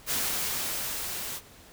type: noise with level ramp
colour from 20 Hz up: white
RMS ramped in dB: -28 to -36 dBFS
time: 0.06-1.41 s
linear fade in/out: 50 ms
effects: pink hiss -52 dBFS RMS until 1.72 s